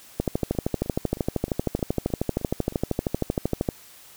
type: two click trains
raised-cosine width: 2 ms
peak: -9 / -24 dBFS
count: 46 / 8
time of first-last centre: 0.2-3.688 / 0.55-2.724 s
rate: 12.9 / 3.22 Hz
effects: white hiss -49 dBFS RMS until 4.16 s